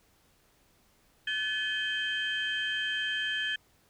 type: tone cluster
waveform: sine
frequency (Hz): 1531 / 1726 / 2533 / 3139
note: G6 / A6 / D#7 / G7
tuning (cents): -41 / -34 / +30 / +2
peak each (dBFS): -39 / -31 / -40 / -32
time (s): 1.27-3.56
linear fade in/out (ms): 5
effects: tanh soft clip ceiling -22 dBFS + pink hiss -66 dBFS RMS until 3.89 s